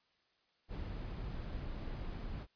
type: noise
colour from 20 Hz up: brown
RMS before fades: -42 dBFS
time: 0.68-2.47 s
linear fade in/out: 50 ms
effects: white hiss -75 dBFS RMS until 2.55 s + resampled to 11025 Hz